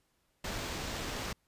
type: noise with sample-and-hold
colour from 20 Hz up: pink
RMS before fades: -38 dBFS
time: 0.44-1.33 s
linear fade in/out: 5 ms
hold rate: 11025 Hz
effects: pink hiss -75 dBFS RMS until 1.47 s + resampled to 32000 Hz